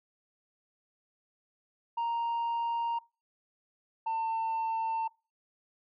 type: tone pair in turn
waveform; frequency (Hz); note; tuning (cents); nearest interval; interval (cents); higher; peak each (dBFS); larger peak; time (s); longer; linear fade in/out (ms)
sine; 932.3 / 898.7; A#5 / A5; 0 / +36; minor second; 64; first; -26 / -26; neither; 1.97-2.99 / 4.06-5.08; neither; 10
effects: noise-tail reverb RT60 0.3 s tail -24 dB re dry + tanh soft clip ceiling -28 dBFS